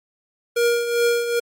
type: tone with tremolo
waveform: square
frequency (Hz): 473.2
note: A#4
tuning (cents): +26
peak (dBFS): -15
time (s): 0.56-1.4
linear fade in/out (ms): 10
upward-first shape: triangle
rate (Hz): 2.5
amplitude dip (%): 65
effects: MP3 64 kbps